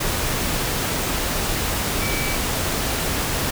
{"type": "tone in noise", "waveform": "sine", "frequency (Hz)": 2300, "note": "D7", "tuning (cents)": -37, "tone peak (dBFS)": -28, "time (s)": [2.01, 2.36], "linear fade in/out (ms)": 10, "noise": "pink", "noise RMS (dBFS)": -23, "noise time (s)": [0, 3.51], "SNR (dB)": -8, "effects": []}